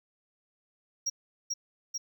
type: tone with echo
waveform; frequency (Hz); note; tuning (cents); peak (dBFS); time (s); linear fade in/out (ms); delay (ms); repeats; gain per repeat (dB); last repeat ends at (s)
triangle; 5630; F8; +13; -26; 1.06-1.1; 10; 440; 2; -2; 1.98
effects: none

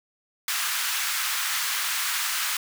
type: high-pass noise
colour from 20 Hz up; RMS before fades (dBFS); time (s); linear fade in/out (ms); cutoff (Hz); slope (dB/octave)
pink; -27; 0.48-2.57; 2; 1200; 24
effects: none

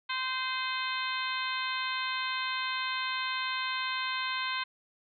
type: harmonic tone with a mistuned harmonic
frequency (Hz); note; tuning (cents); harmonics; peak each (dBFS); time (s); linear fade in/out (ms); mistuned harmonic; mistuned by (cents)
518; C5; -17; 2 / 3 / 4 / 5 / 6 / 7 / 8; -35 / -37 / -38 / -39 / -40 / -40 / -41; 0.09-4.64; 10; 5; -26
effects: none

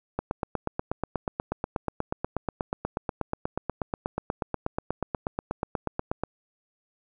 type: click train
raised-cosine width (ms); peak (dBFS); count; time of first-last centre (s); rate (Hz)
1; -13; 51; 0.19-6.236; 8.27
effects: none

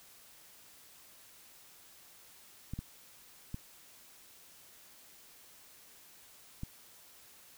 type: clicks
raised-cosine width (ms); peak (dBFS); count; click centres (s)
5; -26; 4; 2.736 / 2.79 / 3.544 / 6.634
effects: white hiss -58 dBFS RMS until 7.57 s

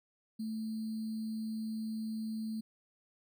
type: tone with sample-and-hold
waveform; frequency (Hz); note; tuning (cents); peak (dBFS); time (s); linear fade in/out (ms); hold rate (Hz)
sine; 220; A3; 0; -35; 0.39-2.61; 10; 4410
effects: none

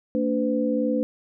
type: tone cluster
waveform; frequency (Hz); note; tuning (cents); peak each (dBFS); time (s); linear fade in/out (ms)
sine; 226.1 / 288.8 / 506; A3 / D4 / B4; +47 / -29 / +42; -25; 0.15-1.03; 0
effects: none

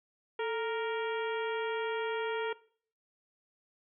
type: harmonic tone with a mistuned harmonic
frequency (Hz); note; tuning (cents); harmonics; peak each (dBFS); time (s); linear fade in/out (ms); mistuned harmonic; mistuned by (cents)
466.2; A#4; 0; 1 / 2 / 3 / 4 / 5 / 6 / 7; -32 / -38 / -42 / -44 / -46 / -48 / -49; 0.39-2.53; 5; 1; -88
effects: noise-tail reverb RT60 0.5 s tail -20 dB re dry

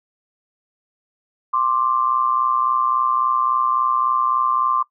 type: tone pair together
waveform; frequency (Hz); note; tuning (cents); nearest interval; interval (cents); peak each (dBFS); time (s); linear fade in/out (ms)
sine; 1051.1 / 1174.7; C6 / D6; +8 / 0; major second; 192; -19; 1.53-4.83; 10
effects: noise-tail reverb RT60 0.1 s tail -18 dB re dry

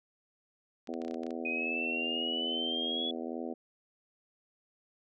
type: clicks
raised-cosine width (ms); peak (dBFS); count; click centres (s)
0.2; -32; 10; 0.873 / 0.939 / 1.018 / 1.049 / 1.081 / 1.111 / 1.143 / 1.234 / 1.266 / 1.307
type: harmonic tone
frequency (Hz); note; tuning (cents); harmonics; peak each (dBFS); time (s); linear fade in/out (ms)
82.41; E2; 0; 3 / 4 / 5 / 6 / 7 / 8 / 9; -39 / -41 / -43 / -45 / -46 / -47 / -48; 0.88-3.54; 10
type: exponential sweep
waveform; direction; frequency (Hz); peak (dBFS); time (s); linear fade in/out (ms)
sine; up; 2489 to 3403; -32; 1.45-3.11; 5
effects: none

